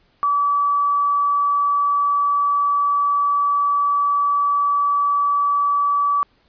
sine tone, 1149 Hz, D6, 38 cents flat, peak -15 dBFS, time 0.23-6.23 s, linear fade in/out 0 ms, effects pink hiss -60 dBFS RMS until 6.48 s + resampled to 11025 Hz

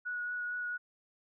sine tone with vibrato, 1461 Hz, F#6, 22 cents flat, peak -34 dBFS, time 0.05-0.78 s, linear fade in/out 20 ms, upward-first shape triangle, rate 4.4 Hz, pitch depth 13 cents each way, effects none

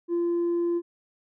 triangle tone with tanh clipping, 343.8 Hz, F4, 27 cents flat, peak -23 dBFS, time 0.08-0.82 s, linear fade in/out 50 ms, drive 6 dB, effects none

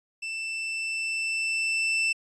40% pulse tone with level ramp, 2662 Hz, E7, 16 cents sharp, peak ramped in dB -30 to -21 dBFS, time 0.22-2.13 s, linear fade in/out 10 ms, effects resampled to 22050 Hz

